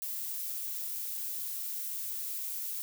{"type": "noise", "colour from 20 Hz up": "violet", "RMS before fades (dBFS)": -37, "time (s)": [0.02, 2.82], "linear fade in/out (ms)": 0, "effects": []}